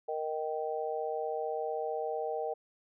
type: chord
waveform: sine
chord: Eb major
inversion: second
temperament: just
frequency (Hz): 466.7 / 622.3 / 777.8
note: Bb4 / Eb5 / G5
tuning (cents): +2 / 0 / -14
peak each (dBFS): -35 / -37 / -37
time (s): 0.08-2.54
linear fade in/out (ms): 10
effects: none